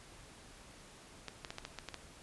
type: clicks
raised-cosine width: 0.2 ms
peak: -24 dBFS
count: 8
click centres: 1.283 / 1.448 / 1.505 / 1.584 / 1.651 / 1.787 / 1.887 / 1.943 s
effects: pink hiss -56 dBFS RMS until 2.22 s + resampled to 24000 Hz